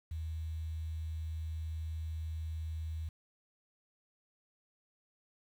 sine tone with quantisation, 79.8 Hz, D#2, 44 cents sharp, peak -36 dBFS, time 0.11-3.09 s, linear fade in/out 5 ms, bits 10, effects none

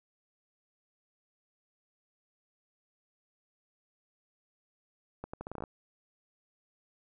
accelerating click train, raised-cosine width 1 ms, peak -25 dBFS, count 10, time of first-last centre 5.24-5.638 s, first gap 95 ms, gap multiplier 0.79, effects none

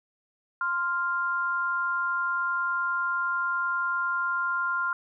sine tone pair together, 1046.5 / 1396.9 Hz, C6 / F6, 0 / 0 cents, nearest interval perfect fourth, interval 500 cents, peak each -30 / -26 dBFS, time 0.61-4.93 s, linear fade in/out 2 ms, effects none

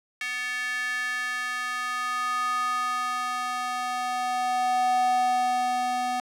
square tone with high-pass filter sweep, 248.5 Hz, B3, 11 cents sharp, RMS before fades -27 dBFS, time 0.21-6.2 s, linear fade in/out 2 ms, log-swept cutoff 2000 to 580 Hz, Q 4.8, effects low-pass 10000 Hz 12 dB/octave

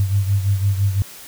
sine beating tone pair, 98 / 103.9 Hz, G2 / G#2, 0 / +1 cents, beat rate 5.9 Hz, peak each -16 / -22 dBFS, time 0-1.02 s, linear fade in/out 0 ms, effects white hiss -39 dBFS RMS until 1.27 s

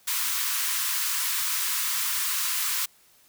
white high-pass noise, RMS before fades -27 dBFS, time 0.07-2.86 s, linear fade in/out 10 ms, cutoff 940 Hz, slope 96 dB/octave, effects white hiss -59 dBFS RMS until 3.28 s

